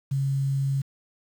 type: tone with quantisation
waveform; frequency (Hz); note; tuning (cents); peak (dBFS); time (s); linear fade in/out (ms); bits
sine; 136.8; C#3; -23; -22; 0.11-0.82; 10; 8
effects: none